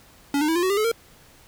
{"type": "tone with pitch steps", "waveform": "square", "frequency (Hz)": [283.3, 303.6, 325.4, 348.8, 373.8, 400.6, 429.4, 460.2], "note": ["C#4", "D#4", "E4", "F4", "F#4", "G4", "A4", "A#4"], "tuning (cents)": [38, -42, -22, -2, 18, 38, -42, -22], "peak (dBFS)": -20, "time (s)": [0.34, 0.916], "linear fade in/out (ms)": 2, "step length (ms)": 72, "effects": ["pink hiss -52 dBFS RMS until 1.47 s"]}